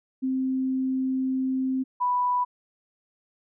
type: tone pair in turn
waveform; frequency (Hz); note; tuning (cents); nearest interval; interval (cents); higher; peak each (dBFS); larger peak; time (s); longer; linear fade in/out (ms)
sine; 261.6 / 987.7; C4 / B5; 0 / 0; octave + major seventh; 2300; second; -23 / -21; second; 0.22-1.84 / 2-2.45; first; 20
effects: none